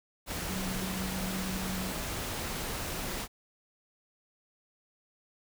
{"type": "tone in noise", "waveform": "sine", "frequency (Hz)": 187.6, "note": "F#3", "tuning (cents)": 24, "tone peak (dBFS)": -35, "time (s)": [0.48, 1.93], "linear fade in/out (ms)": 50, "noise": "pink", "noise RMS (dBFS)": -36, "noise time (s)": [0.26, 3.28], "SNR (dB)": -2, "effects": []}